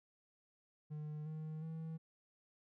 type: tone with pitch steps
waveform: triangle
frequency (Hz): 151.5 / 156.21 / 161.07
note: D#3 / D#3 / E3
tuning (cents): -46 / +7 / -40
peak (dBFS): -40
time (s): 0.9-1.98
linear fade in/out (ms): 20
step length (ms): 360
effects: none